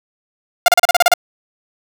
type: tone bursts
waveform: sawtooth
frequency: 705 Hz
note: F5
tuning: 16 cents sharp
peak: -3 dBFS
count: 9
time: 0.66-1.138 s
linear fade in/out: 2 ms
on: 22 ms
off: 35 ms
effects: none